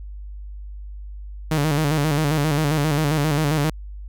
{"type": "tone with vibrato", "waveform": "sawtooth", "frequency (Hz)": 150, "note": "D3", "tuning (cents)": 37, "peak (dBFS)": -14, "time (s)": [1.51, 3.7], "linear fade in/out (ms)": 5, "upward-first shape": "square", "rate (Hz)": 7.5, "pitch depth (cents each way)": 79, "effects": ["added 50 Hz sine -32 dBFS peak until 4.08 s"]}